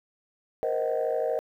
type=chord; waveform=sine; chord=C half-diminished seventh; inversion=third; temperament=just; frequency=470.9 / 523.3 / 627.9 / 753.5 Hz; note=Bb4 / C5 / Eb5 / Gb5; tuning=+18 / 0 / +16 / +31 cents; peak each=-28 / -29 / -28 / -34 dBFS; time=0.63-1.39 s; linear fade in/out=0 ms; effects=tanh soft clip ceiling -18 dBFS + 10-bit